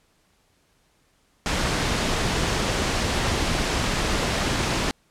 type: low-pass noise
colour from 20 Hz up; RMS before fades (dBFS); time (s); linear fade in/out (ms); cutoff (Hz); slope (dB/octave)
pink; -24; 1.46-4.91; 0; 6800; 12
effects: pink hiss -64 dBFS RMS until 5.1 s + low-pass 11000 Hz 12 dB/octave